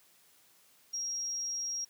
sine tone, 5620 Hz, F8, 10 cents sharp, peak -33 dBFS, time 0.93-1.85 s, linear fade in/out 10 ms, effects white hiss -64 dBFS RMS until 1.89 s + high-pass 100 Hz 12 dB/octave

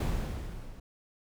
brown noise with level ramp, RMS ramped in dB -27 to -47 dBFS, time 0-0.8 s, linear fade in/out 5 ms, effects none

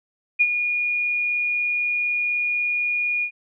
sine tone with ADSR envelope, 2439 Hz, D#7, 35 cents flat, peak -12 dBFS, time 0.39-3.31 s, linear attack 21 ms, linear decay 51 ms, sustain -8 dB, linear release 79 ms, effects none

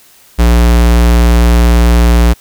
square tone, 58.9 Hz, A#1, 19 cents sharp, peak -5 dBFS, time 0.38-2.34 s, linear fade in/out 20 ms, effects white hiss -43 dBFS RMS until 2.4 s

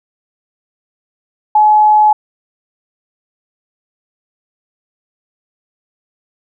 sine tone, 850 Hz, G#5, 40 cents sharp, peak -5 dBFS, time 1.55-2.13 s, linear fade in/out 5 ms, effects none

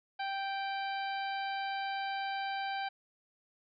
harmonic tone with a mistuned harmonic, 784 Hz, G5, in tune, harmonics 1 / 2 / 3 / 4 / 5 / 6, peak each -35 / -41 / -45 / -47 / -49 / -51 dBFS, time 0.19-2.89 s, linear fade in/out 10 ms, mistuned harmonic 4, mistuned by -24 cents, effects none

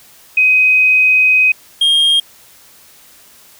sine / triangle tone pair in turn, 2516 / 3228 Hz, D#7 / G#7, +19 / -50 cents, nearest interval major third, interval 431 cents, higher second, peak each -7 dBFS, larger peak neither, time 0.37-1.52 / 1.81-2.2 s, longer first, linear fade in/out 5 ms, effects white hiss -44 dBFS RMS until 3.59 s

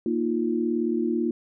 sine chord, Bb suspended fourth, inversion none, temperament equal, 233.1 / 311.1 / 349.2 Hz, Bb3 / Eb4 / F4, 0 / 0 / 0 cents, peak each -26 / -28 / -26 dBFS, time 0.06-1.31 s, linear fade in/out 2 ms, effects none

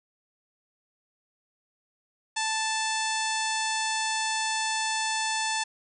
harmonic tone, 880 Hz, A5, in tune, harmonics 1 / 2 / 3 / 4 / 5 / 6 / 7 / 8 / 9 / 10, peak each -30 / -33 / -35 / -36 / -37 / -38 / -38 / -39 / -40 / -40 dBFS, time 2.36-5.64 s, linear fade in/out 10 ms, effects none

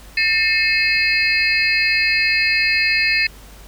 sine tone cluster, 1795 / 2154 / 2577 / 4200 / 4794 Hz, A6 / C7 / E7 / C8 / D8, +34 / +50 / -40 / +6 / +35 cents, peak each -21 / -20 / -18 / -23 / -25 dBFS, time 0.17-3.27 s, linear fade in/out 5 ms, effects added 50 Hz sine -40 dBFS peak until 3.67 s + pink hiss -44 dBFS RMS until 3.67 s

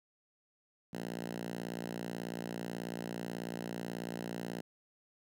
5% pulse tone with high-pass filter, 58.27 Hz, A#1, in tune, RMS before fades -41 dBFS, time 0.93-4.61 s, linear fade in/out 5 ms, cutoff 180 Hz, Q 2.1, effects none

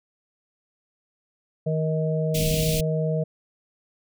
harmonic tone, 157.5 Hz, D#3, 21 cents sharp, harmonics 1 / 3 / 4, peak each -23 / -28 / -29 dBFS, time 1.66-3.24 s, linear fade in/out 10 ms
pink band-stop noise, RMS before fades -27 dBFS, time 2.34-2.81 s, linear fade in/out 10 ms, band 300 to 2400 Hz, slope 48 dB/octave
effects none

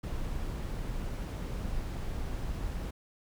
brown noise, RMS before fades -35 dBFS, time 0.03-2.91 s, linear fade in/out 10 ms, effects none

